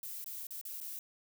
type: noise with dropouts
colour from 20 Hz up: violet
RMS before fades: -43 dBFS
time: 0.03-0.99 s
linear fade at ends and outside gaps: 1 ms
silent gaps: 0.242-0.261 / 0.469-0.507 / 0.613-0.652 / 0.803-0.811 s
effects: none